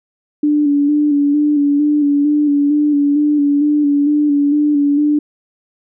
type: tone with vibrato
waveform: sine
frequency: 291.5 Hz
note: D4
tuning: 13 cents flat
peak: -10 dBFS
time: 0.43-5.19 s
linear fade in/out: 5 ms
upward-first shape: square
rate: 2.2 Hz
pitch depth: 30 cents each way
effects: none